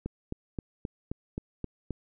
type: click train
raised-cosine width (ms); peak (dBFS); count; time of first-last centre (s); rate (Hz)
3; -20; 8; 0.06-1.907; 3.79
effects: none